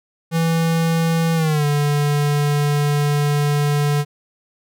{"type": "tone with pitch glide", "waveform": "square", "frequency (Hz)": [164.81, 145.98], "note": ["E3", "D3"], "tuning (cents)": [0, -10], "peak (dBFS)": -16, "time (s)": [0.31, 4.05], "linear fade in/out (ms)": 50, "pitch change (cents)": -210, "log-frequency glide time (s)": [1.35, 1.65], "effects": []}